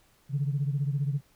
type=beating tone pair; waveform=sine; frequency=138.59 / 153.59 Hz; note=C#3 / D#3; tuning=0 / -22 cents; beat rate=15 Hz; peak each=-26 / -31 dBFS; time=0.29-1.21 s; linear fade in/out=50 ms; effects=tanh soft clip ceiling -19 dBFS + pink hiss -64 dBFS RMS until 1.35 s